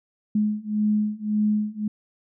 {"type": "beating tone pair", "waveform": "sine", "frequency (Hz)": [210.4, 212.2], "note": ["G#3", "G#3"], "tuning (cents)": [23, 38], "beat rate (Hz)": 1.8, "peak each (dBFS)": [-24, -23], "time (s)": [0.35, 1.88], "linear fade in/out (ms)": 5, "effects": []}